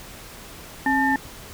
sine tone cluster, 268.9 / 860 / 1801 Hz, C4 / A5 / A6, +47 / -40 / +40 cents, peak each -22 dBFS, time 0.86-1.16 s, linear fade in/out 2 ms, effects pink hiss -41 dBFS RMS until 1.53 s

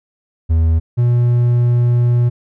triangle tone pair in turn, 81.2 / 120.75 Hz, E2 / B2, -26 / -39 cents, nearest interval perfect fifth, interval 687 cents, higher second, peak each -8 dBFS, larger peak neither, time 0.49-0.8 / 0.97-2.3 s, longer second, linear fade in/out 20 ms, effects none

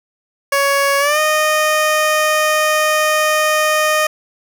15% pulse tone with pitch glide, 558 to 615.6 Hz, C#5 to D#5, +11 to -19 cents, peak -6 dBFS, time 0.52-4.07 s, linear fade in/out 5 ms, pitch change +170 cents, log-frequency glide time 0.99-1.19 s, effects none

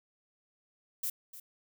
violet noise with echo, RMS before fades -34 dBFS, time 1.03-1.1 s, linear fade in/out 5 ms, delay 300 ms, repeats 1, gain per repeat -14 dB, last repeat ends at 1.4 s, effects none

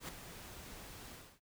pink noise with ADSR envelope, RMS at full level -42 dBFS, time 0-1.4 s, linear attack 87 ms, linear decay 3 ms, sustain -9 dB, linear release 280 ms, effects noise-tail reverb RT60 0.1 s tail -25 dB re dry

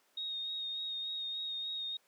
sine tone with vibrato, 3729 Hz, A#7, in tune, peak -36 dBFS, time 0.17-1.97 s, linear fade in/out 5 ms, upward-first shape sine, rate 3.4 Hz, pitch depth 20 cents each way, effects pink hiss -70 dBFS RMS until 2.07 s + high-pass 400 Hz 12 dB/octave

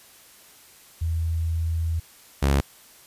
sine / sawtooth tone pair in turn, 82 / 69.49 Hz, E2 / C#2, -9 / +5 cents, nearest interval minor third, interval 286 cents, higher first, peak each -22 / -14 dBFS, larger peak second, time 1.01-2 / 2.42-2.61 s, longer first, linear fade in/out 10 ms, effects white hiss -51 dBFS RMS until 3.06 s + resampled to 32000 Hz

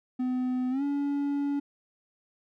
triangle tone with pitch glide, 253.1 to 284.1 Hz, B3 to C#4, +43 to +43 cents, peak -24 dBFS, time 0.19-1.6 s, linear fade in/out 10 ms, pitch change +200 cents, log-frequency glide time 0.7-0.83 s, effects none

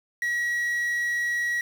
triangle tone with quantisation, 1913 Hz, A#6, 44 cents sharp, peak -22 dBFS, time 0.22-1.61 s, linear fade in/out 2 ms, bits 7, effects none

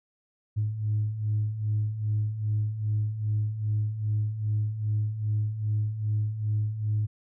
sine beating tone pair, 104.7 / 107.2 Hz, G#2 / A2, +15 / -45 cents, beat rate 2.5 Hz, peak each -31 / -25 dBFS, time 0.56-7.07 s, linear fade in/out 20 ms, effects tanh soft clip ceiling -19 dBFS

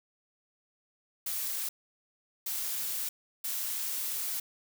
blue noise bursts at uneven times, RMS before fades -34 dBFS, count 3, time 1.26-1.69 / 2.46-3.09 / 3.44-4.4 s, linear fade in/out 5 ms, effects none

